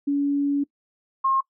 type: tone pair in turn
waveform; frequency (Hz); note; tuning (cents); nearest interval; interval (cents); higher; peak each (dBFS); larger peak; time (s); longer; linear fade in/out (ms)
sine; 283.7 / 1071.1; C#4 / C6; +40 / +40; octave + major seventh; 2300; second; -19 / -18; second; 0.07-0.64 / 1.24-1.41; first; 10
effects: noise-tail reverb RT60 0.1 s tail -22 dB re dry